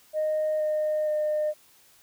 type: tone with pitch steps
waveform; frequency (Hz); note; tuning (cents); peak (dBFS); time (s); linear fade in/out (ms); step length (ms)
sine; 618 / 612.7 / 607.4; D#5 / D#5 / D#5; -12 / -27 / -42; -22; 0.13-1.54; 50; 470
effects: tanh soft clip ceiling -20 dBFS + white hiss -58 dBFS RMS until 2.02 s